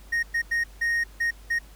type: tone bursts at uneven times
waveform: triangle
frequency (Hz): 1862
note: A#6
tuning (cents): -2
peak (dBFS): -20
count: 6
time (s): 0.12-0.23 / 0.34-0.42 / 0.51-0.64 / 0.81-1.04 / 1.2-1.31 / 1.5-1.59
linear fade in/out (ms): 10
effects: added 50 Hz sine -45 dBFS peak until 1.75 s + pink hiss -54 dBFS RMS until 1.75 s